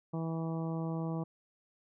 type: harmonic tone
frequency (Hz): 163.1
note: E3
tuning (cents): -18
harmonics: 1 / 2 / 3 / 4 / 5 / 6 / 7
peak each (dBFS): -34 / -40 / -44 / -46 / -48 / -50 / -51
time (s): 0.13-1.24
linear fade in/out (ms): 10
effects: none